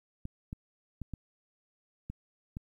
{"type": "clicks", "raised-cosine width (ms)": 5, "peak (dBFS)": -26, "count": 6, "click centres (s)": [0.254, 0.529, 1.017, 1.137, 2.1, 2.569], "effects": ["11-bit"]}